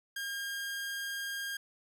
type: tone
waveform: sawtooth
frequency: 1614 Hz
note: G#6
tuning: 50 cents flat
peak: -32 dBFS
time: 0.16-1.57 s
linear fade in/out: 5 ms
effects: none